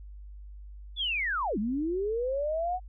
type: linear two-way sweep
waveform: sine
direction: down then up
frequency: 3520 to 196.3 to 750 Hz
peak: -27 dBFS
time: 0.96-2.8 s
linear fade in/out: 50 ms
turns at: 1.58 s
effects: added 50 Hz sine -42 dBFS peak until 2.88 s